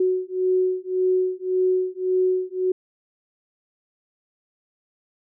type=beating tone pair; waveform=sine; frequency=369.1 / 370.9 Hz; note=F#4 / F#4; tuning=-4 / +4 cents; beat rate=1.8 Hz; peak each=-22 dBFS; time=0-2.72 s; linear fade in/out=5 ms; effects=none